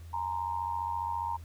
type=tone with amplitude modulation; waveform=sine; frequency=932.3 Hz; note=A#5; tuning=in tune; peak=-27 dBFS; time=0.13-1.37 s; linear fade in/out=10 ms; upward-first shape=sine; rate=94.8 Hz; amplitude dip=80%; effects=added 83 Hz sine -43 dBFS peak until 1.44 s + pink hiss -60 dBFS RMS until 1.44 s